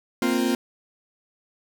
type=chord; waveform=40% pulse; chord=Bb suspended second; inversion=none; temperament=equal; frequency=233.1 / 261.6 / 349.2 Hz; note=Bb3 / C4 / F4; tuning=0 / 0 / 0 cents; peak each=-24 / -23 / -25 dBFS; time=0.22-0.55 s; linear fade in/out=2 ms; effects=none